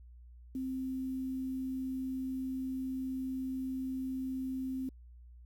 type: tone with quantisation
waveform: sine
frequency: 261.6 Hz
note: C4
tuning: in tune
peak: -34 dBFS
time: 0.55-4.89 s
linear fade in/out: 2 ms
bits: 10
effects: added 60 Hz sine -51 dBFS peak until 5.45 s